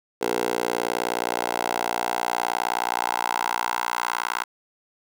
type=tone with high-pass filter sweep; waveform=10% pulse; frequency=59.4 Hz; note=A#1; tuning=33 cents sharp; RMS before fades=-26 dBFS; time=0.21-4.44 s; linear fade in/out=10 ms; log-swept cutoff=470 to 1100 Hz; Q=2.8; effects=none